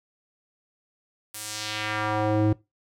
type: tone with band-pass filter sweep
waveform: square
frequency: 107 Hz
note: A2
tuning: 48 cents flat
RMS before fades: -26 dBFS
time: 1.34-2.53 s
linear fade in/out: 5 ms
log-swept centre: 12000 to 260 Hz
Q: 1.2
effects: noise-tail reverb RT60 0.2 s tail -19 dB re dry